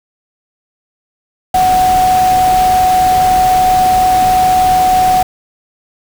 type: tone in noise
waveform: sine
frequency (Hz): 741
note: F#5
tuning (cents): +2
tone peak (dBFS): -7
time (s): 1.54-5.23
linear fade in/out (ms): 5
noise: pink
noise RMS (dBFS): -21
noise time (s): 1.54-5.23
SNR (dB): +11
effects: none